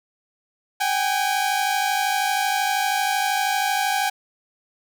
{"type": "tone pair together", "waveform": "sawtooth", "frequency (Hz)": [766.2, 819], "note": ["G5", "G#5"], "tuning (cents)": [-40, -24], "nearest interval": "minor second", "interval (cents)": 116, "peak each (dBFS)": -19, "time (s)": [0.8, 4.1], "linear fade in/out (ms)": 10, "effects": []}